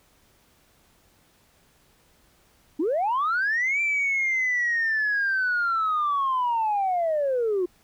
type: linear two-way sweep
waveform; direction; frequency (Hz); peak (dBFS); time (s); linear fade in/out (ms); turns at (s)
sine; up then down; 277.2 to 2357 to 346; -20; 2.79-7.66; 10; 3.81
effects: tanh soft clip ceiling -18 dBFS + pink hiss -61 dBFS RMS until 7.83 s